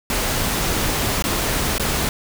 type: noise with dropouts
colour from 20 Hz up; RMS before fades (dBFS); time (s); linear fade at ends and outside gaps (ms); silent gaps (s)
pink; -21; 0.1-2.09; 1; 1.223-1.24 / 1.781-1.797
effects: none